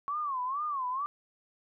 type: tone with vibrato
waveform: sine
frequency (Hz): 1101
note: C#6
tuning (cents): -12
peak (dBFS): -30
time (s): 0.08-1.06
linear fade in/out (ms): 0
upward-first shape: sine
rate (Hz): 2.2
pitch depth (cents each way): 180
effects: none